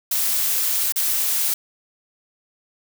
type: noise with dropouts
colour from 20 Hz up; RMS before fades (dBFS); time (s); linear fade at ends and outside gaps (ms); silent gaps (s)
blue; -21; 0.11-1.54; 5; 0.923-0.959
effects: none